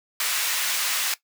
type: high-pass noise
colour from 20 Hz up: pink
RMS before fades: -25 dBFS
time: 0.2-1.14 s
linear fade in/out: 2 ms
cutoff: 1700 Hz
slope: 12 dB/octave
effects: noise-tail reverb RT60 0.1 s tail -17 dB re dry